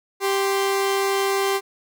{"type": "tone pair together", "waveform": "sawtooth", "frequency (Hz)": [392, 1046.5], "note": ["G4", "C6"], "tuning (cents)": [0, 0], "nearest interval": "octave + perfect fourth", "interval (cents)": 1700, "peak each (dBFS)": [-16, -24], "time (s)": [0.2, 1.61], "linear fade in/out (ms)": 50, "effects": []}